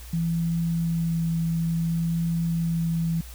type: tone with vibrato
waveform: sine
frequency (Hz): 166.2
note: E3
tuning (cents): +15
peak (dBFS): -22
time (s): 0.13-3.21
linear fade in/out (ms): 5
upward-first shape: triangle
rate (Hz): 0.57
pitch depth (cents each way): 12
effects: added 60 Hz sine -39 dBFS peak until 3.34 s + white hiss -47 dBFS RMS until 3.34 s